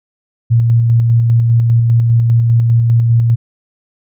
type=tone with tremolo; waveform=sine; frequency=116.54 Hz; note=A#2; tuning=in tune; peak=-6 dBFS; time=0.5-3.36 s; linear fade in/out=20 ms; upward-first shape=square; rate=5 Hz; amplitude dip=25%; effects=none